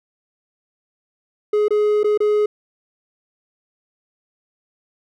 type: tone with dropouts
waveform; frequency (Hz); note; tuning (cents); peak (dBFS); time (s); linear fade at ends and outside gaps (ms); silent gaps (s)
triangle; 420; G#4; +19; -12; 1.53-2.46; 5; 1.683-1.706 / 2.033-2.043 / 2.176-2.203
effects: none